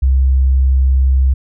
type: tone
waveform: sine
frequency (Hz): 65.9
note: C2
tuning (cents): +13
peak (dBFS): -8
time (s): 0.02-1.34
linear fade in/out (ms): 10
effects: none